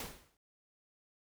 pink noise with exponential decay, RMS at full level -39 dBFS, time 0-0.37 s, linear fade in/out 2 ms, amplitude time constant 79 ms, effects none

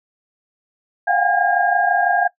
sine tone cluster, 699 / 725 / 775 / 807 / 1623 Hz, F5 / F#5 / G5 / G#5 / G#6, +1 / -35 / -20 / -50 / -40 cents, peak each -20 / -21 / -23 / -21 / -19 dBFS, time 1.07-2.28 s, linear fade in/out 10 ms, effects noise-tail reverb RT60 0.1 s tail -19 dB re dry

